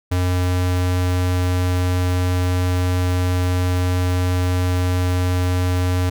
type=tone; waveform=square; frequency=90.3 Hz; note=F#2; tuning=42 cents flat; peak=-17 dBFS; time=0.11-6.1 s; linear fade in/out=10 ms; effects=none